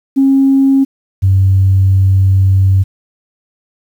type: tone pair in turn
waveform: sine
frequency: 271 / 95.81 Hz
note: C#4 / G2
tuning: -39 / -39 cents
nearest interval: octave + tritone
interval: 1800 cents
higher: first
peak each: -5 dBFS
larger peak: neither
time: 0.16-0.85 / 1.22-2.84 s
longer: second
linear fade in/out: 20 ms
effects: tanh soft clip ceiling -1 dBFS + 7-bit